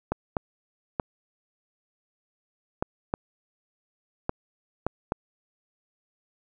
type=clicks; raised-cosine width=1 ms; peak=-11 dBFS; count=8; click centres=0.12 / 0.368 / 0.998 / 2.825 / 3.139 / 4.294 / 4.866 / 5.121 s; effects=none